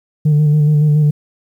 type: tone with vibrato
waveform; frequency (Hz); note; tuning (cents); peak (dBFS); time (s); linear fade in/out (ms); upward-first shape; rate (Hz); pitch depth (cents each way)
sine; 150; D3; +37; -6; 0.25-1.11; 10; square; 7.1; 25
effects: tanh soft clip ceiling -7 dBFS + 8-bit